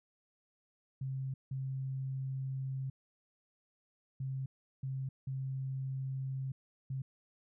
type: tone bursts at uneven times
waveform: sine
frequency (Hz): 133.2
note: C3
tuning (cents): +31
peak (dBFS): -35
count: 6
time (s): 1.01-1.34 / 1.51-2.9 / 4.2-4.46 / 4.83-5.09 / 5.27-6.52 / 6.9-7.02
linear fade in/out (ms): 5
effects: none